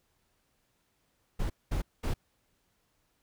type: noise bursts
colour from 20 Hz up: brown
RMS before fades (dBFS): -30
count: 3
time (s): 1.39-2.14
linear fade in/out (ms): 10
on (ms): 110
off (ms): 210
effects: pink hiss -74 dBFS RMS until 3.22 s